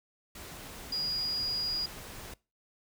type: tone in noise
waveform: sine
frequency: 4876 Hz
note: D#8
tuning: 36 cents flat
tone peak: -30 dBFS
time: 0.92-1.86 s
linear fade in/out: 5 ms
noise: pink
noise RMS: -45 dBFS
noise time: 0.35-2.34 s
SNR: +12 dB
effects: noise-tail reverb RT60 0.3 s tail -23 dB re dry